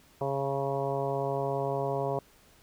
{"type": "harmonic tone with a mistuned harmonic", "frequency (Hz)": 137.6, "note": "C#3", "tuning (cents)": -12, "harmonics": [1, 2, 3, 4, 5, 6, 7, 8], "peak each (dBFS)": [-35, -42, -33, -34, -34, -42, -38, -45], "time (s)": [0.21, 2.19], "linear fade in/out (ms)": 2, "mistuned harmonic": 6, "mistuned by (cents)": 36, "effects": ["pink hiss -60 dBFS RMS until 2.62 s"]}